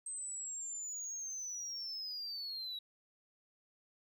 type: linear sweep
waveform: sine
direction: down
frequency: 8300 to 3852 Hz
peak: -38 dBFS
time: 0.06-2.79 s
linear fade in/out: 5 ms
effects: tanh soft clip ceiling -38 dBFS + 13-bit